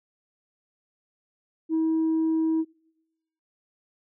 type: tone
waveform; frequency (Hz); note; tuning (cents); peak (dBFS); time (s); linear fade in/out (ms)
sine; 321.2; E4; -45; -19; 1.69-2.65; 50
effects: noise-tail reverb RT60 0.9 s tail -26 dB re dry + tanh soft clip ceiling -19 dBFS